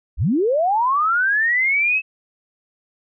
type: linear sweep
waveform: sine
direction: up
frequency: 38.69 to 2620 Hz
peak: -15 dBFS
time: 0.17-2.02 s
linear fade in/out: 50 ms
effects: none